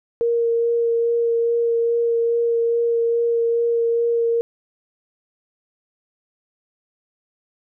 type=tone with vibrato; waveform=sine; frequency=466.2 Hz; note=A#4; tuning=in tune; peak=-16 dBFS; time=0.21-4.41 s; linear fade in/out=0 ms; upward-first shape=sine; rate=2.4 Hz; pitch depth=11 cents each way; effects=none

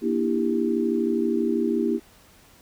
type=chord; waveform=sine; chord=E half-diminished seventh; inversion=second; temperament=just; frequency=237.3 / 296.7 / 329.6 / 395.6 Hz; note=Bb3 / D4 / E4 / G4; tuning=+31 / +18 / 0 / +16 cents; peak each=-25 / -30 / -25 / -26 dBFS; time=0.01-2 s; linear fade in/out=50 ms; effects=pink hiss -54 dBFS RMS until 2.61 s

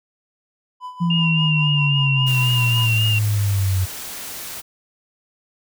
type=tone with tremolo; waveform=triangle; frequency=1000 Hz; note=B5; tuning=21 cents sharp; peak=-26 dBFS; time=0.8-2.9 s; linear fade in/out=50 ms; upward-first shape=sine; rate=5.1 Hz; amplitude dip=70%
type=exponential sweep; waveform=sine; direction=down; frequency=173.4 to 92.5 Hz; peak=-16 dBFS; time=1-3.86 s; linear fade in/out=20 ms
type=tone with vibrato; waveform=sine; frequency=2794 Hz; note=F7; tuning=in tune; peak=-19 dBFS; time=1.1-3.19 s; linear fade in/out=5 ms; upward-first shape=sine; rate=3.7 Hz; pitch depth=36 cents each way
type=noise; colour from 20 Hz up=white; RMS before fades=-32 dBFS; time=2.26-4.62 s; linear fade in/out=20 ms
effects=none

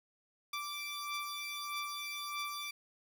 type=beating tone pair; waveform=15% pulse; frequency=1169 / 1170.6 Hz; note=D6 / D6; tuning=-8 / -6 cents; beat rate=1.6 Hz; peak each=-34 / -37 dBFS; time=0.53-2.71 s; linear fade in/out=5 ms; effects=none

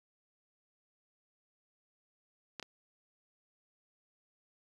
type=clicks; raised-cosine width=0.2 ms; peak=-23 / -26 dBFS; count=2; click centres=2.597 / 2.627 s; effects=high-pass 60 Hz 12 dB/octave + 9-bit

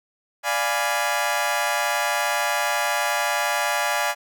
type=chord; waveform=20% pulse; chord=D diminished seventh; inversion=none; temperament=equal; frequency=587.3 / 698.5 / 830.6 / 987.8 Hz; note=D5 / F5 / Ab5 / Cb6; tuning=0 / 0 / 0 / 0 cents; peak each=-22 / -22 / -20 / -24 dBFS; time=0.43-4.15 s; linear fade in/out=50 ms; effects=none

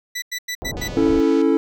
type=tone bursts; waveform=20% pulse; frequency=1975.5 Hz; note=B6; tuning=in tune; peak=-19 dBFS; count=5; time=0.15-0.882 s; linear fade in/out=10 ms; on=72 ms; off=93 ms
type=low-pass noise; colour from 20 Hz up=pink; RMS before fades=-29 dBFS; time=0.62-1.2 s; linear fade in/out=0 ms; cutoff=780 Hz; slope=24 dB/octave
type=click train; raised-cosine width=0.2 ms; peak=-22 dBFS; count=160; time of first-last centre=0.77-1.416 s; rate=246 Hz
type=chord; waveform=triangle; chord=A major; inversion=first; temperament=equal; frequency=277.2 / 329.6 / 440 Hz; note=C#4 / E4 / A4; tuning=0 / 0 / 0 cents; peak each=-16 / -16 / -17 dBFS; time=0.97-1.57 s; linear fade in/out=0 ms
effects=none

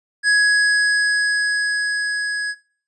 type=tone with level ramp; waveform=square; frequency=1671 Hz; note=G#6; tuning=10 cents sharp; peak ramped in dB=-13 to -23 dBFS; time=0.23-2.55 s; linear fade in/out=50 ms; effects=noise-tail reverb RT60 0.5 s tail -21 dB re dry + resampled to 24000 Hz

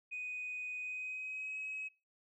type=tone with pitch glide; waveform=sine; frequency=2492 to 2552 Hz; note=D#7 to D#7; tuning=+2 to +43 cents; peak=-38 dBFS; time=0.11-1.89 s; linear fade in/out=20 ms; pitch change=+41 cents; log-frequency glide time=0.8-1.56 s; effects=noise-tail reverb RT60 0.3 s tail -23 dB re dry + tanh soft clip ceiling -35 dBFS

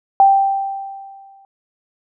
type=tone with exponential decay; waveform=sine; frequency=784 Hz; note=G5; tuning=in tune; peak=-5 dBFS; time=0.2-1.45 s; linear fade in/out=1 ms; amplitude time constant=270 ms; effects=none

